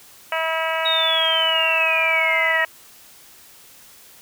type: harmonic tone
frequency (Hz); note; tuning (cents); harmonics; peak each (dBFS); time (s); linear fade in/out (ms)
323.3; E4; -34; 2 / 3 / 4 / 5 / 6 / 7 / 8 / 9; -25 / -27 / -28 / -29 / -30 / -30 / -31 / -32; 0.32-2.65; 2
type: exponential sweep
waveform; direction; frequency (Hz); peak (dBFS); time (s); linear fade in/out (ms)
sine; down; 3800 to 1868; -18; 0.85-2.65; 10
effects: white hiss -47 dBFS RMS until 4.21 s